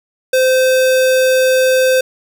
square tone, 517 Hz, C5, 21 cents flat, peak -10 dBFS, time 0.33-2.01 s, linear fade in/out 5 ms, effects none

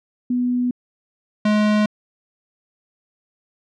sine / square tone pair in turn, 246.9 / 211.2 Hz, B3 / G#3, 0 / +29 cents, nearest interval minor third, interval 271 cents, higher first, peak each -17 / -15 dBFS, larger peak second, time 0.3-0.71 / 1.45-1.86 s, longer neither, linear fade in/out 5 ms, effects low-pass 4000 Hz 12 dB/octave

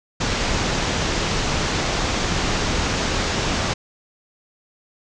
pink low-pass noise, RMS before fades -22 dBFS, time 0.2-3.74 s, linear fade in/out 10 ms, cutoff 7000 Hz, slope 48 dB/octave, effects none

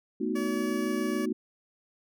sine chord, B dominant seventh, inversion third, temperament equal, 220 / 246.9 / 311.1 / 370 Hz, A3 / B3 / D#4 / F#4, 0 / 0 / 0 / 0 cents, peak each -32 dBFS, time 0.2-1.33 s, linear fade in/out 10 ms
15% pulse tone, 570 Hz, C#5, 48 cents sharp, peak -29 dBFS, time 0.35-1.26 s, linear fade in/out 10 ms
effects MP3 96 kbps

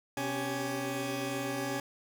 20% pulse tone cluster, 128.2 / 278.9 / 392.8 / 837 Hz, C3 / C#4 / G4 / G#5, -35 / +11 / +4 / +13 cents, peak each -35 / -30 / -34 / -35 dBFS, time 0.17-1.8 s, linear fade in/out 2 ms, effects none

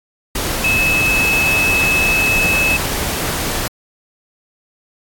sine tone in noise, 2591 Hz, E7, 30 cents flat, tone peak -13 dBFS, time 0.64-2.77 s, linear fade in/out 5 ms, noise pink, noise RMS -20 dBFS, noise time 0.35-3.68 s, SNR +4 dB, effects AAC 64 kbps

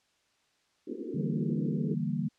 pink band-pass noise, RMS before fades -38 dBFS, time 0.87-1.95 s, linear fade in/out 5 ms, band 220 to 470 Hz, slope 96 dB/octave
sine chord, E half-diminished seventh, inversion third, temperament equal, 146.83 / 164.81 / 196 / 233.1 Hz, D3 / E3 / G3 / Bb3, 0 / 0 / 0 / 0 cents, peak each -34 dBFS, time 1.14-2.29 s, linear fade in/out 10 ms
effects white hiss -71 dBFS RMS until 2.38 s + low-pass 6000 Hz 12 dB/octave

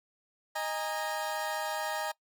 30% pulse chord, D# suspended fourth, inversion none, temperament equal with one note detuned, 622.3 / 818.7 / 932.3 Hz, D#5 / G#5 / A#5, 0 / -25 / 0 cents, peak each -34 dBFS, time 0.55-2.12 s, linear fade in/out 10 ms, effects noise-tail reverb RT60 0.1 s tail -21 dB re dry

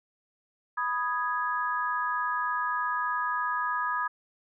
sine chord, G# minor, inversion first, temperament equal, 987.8 / 1244.5 / 1661.2 Hz, B5 / D#6 / G#6, 0 / 0 / 0 cents, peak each -31 / -30 / -32 dBFS, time 0.77-4.08 s, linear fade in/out 10 ms, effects none

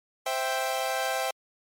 sawtooth chord, C major, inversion none, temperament equal, 523.3 / 659.3 / 784 Hz, C5 / E5 / G5, 0 / 0 / 0 cents, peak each -28 / -28 / -26 dBFS, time 0.26-1.31 s, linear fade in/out 5 ms, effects MP3 64 kbps

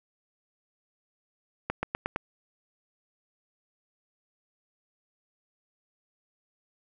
accelerating click train, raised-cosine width 0.5 ms, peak -13 dBFS, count 5, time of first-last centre 1.7-2.161 s, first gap 130 ms, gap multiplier 0.92, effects none

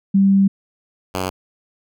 sine / 5% pulse tone pair in turn, 195.7 / 93.16 Hz, G3 / F#2, -3 / +12 cents, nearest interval octave + minor second, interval 1285 cents, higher first, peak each -10 dBFS, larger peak neither, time 0.14-0.48 / 1.14-1.3 s, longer first, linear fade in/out 10 ms, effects none

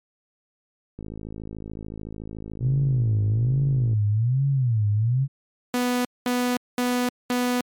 click train, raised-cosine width 3 ms, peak -23 dBFS, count 159, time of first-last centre 0.99-3.932 s, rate 53.7 Hz
sine tone with vibrato, 120 Hz, B2, 49 cents flat, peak -18 dBFS, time 2.6-5.28 s, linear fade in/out 50 ms, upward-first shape sine, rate 1.2 Hz, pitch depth 260 cents each way
sawtooth tone bursts, 246.9 Hz, B3, in tune, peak -17 dBFS, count 4, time 5.74-7.61 s, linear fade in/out 2 ms, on 310 ms, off 210 ms
effects MP3 96 kbps

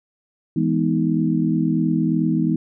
sine chord, E major seventh, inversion none, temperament equal with one note detuned, 164.81 / 207.7 / 246.9 / 315.5 Hz, E3 / G#3 / B3 / D#4, 0 / 0 / 0 / +24 cents, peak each -21 / -24 / -22 / -22 dBFS, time 0.56-2.56 s, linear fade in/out 5 ms, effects none

